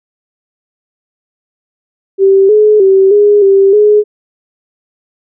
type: tone with pitch steps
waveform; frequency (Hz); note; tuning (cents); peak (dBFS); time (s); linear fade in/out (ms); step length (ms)
sine; 388.8 / 424.8 / 385.3 / 412.6 / 391.4 / 419.4; G4 / G#4 / G4 / G#4 / G4 / G#4; -14 / +39 / -30 / -11 / -3 / +17; -3; 2.18-4.04; 50; 310
effects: none